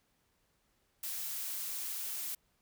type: noise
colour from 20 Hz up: blue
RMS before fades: -39 dBFS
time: 1.03-2.35 s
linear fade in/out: 5 ms
effects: pink hiss -75 dBFS RMS until 2.61 s